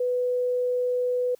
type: tone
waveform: sine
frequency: 496.2 Hz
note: B4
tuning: 8 cents sharp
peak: -22 dBFS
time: 0-1.35 s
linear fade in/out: 5 ms
effects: white hiss -62 dBFS RMS until 1.39 s